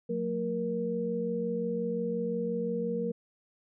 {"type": "tone cluster", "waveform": "sine", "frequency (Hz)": [180.7, 226.4, 471.5], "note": ["F#3", "A3", "A#4"], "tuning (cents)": [-41, 50, 20], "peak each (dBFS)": [-35, -35, -31], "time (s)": [0.09, 3.12], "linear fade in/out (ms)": 10, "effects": []}